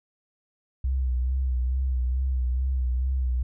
sine tone with vibrato, 63.8 Hz, C2, 43 cents flat, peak -22 dBFS, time 0.84-3.43 s, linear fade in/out 5 ms, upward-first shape sine, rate 2.3 Hz, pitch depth 55 cents each way, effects none

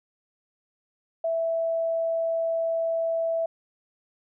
sine tone, 659.3 Hz, E5, in tune, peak -23 dBFS, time 1.24-3.46 s, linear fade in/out 5 ms, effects none

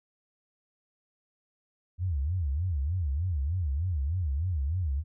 sine tone with vibrato, 79.4 Hz, D#2, 36 cents sharp, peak -26 dBFS, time 1.98-5.04 s, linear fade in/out 50 ms, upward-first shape sine, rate 3.3 Hz, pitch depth 290 cents each way, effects none

